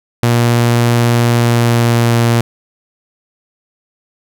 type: tone with pitch glide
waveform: sawtooth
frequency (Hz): 118.8 to 117.44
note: A#2 to A#2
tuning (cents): +33 to +13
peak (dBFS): -5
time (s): 0.23-2.41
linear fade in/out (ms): 0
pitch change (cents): -20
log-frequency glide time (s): 1.26-2.13
effects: none